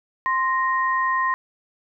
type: tone pair together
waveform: sine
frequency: 1046.5 / 1864.7 Hz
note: C6 / A#6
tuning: 0 / 0 cents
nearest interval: minor seventh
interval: 1000 cents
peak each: -20 / -24 dBFS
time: 0.26-1.34 s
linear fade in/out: 0 ms
effects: none